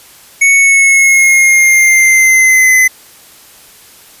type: tone with pitch glide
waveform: square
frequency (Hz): 2217 to 2033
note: C#7 to B6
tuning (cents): 0 to +50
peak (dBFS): -5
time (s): 0.41-2.88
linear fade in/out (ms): 10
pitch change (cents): -150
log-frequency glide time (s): 0.55-2.76
effects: white hiss -39 dBFS RMS until 4.2 s + resampled to 32000 Hz